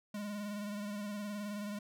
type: tone with vibrato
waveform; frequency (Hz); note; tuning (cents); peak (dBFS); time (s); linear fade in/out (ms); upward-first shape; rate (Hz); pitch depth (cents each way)
square; 206.2; G#3; -12; -39; 0.14-1.79; 5; sine; 19; 39
effects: none